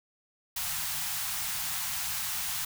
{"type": "band-stop noise", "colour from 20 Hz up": "white", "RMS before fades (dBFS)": -33, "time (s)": [0.56, 2.65], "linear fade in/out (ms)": 5, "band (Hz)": [190, 710], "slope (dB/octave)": 48, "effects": []}